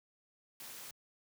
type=noise with amplitude modulation; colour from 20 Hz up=white; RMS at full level=-45 dBFS; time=0.6-0.91 s; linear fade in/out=2 ms; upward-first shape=sine; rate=256 Hz; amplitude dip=75%; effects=high-pass 100 Hz 12 dB/octave